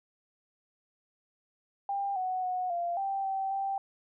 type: tone with pitch steps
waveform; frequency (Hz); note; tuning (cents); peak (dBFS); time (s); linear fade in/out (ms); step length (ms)
sine; 796 / 742 / 733 / 692 / 783 / 774 / 783; G5 / F#5 / F#5 / F5 / G5 / G5 / G5; +26 / +5 / -16 / -16 / -2 / -22 / -2; -29; 1.89-3.78; 2; 270
effects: none